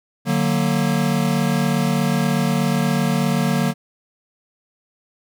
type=chord; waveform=square; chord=D augmented; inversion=none; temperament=equal with one note detuned; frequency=148.2 / 185 / 233.1 Hz; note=D3 / F#3 / A#3; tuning=+16 / 0 / 0 cents; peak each=-22 dBFS; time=0.25-3.74 s; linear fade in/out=50 ms; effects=none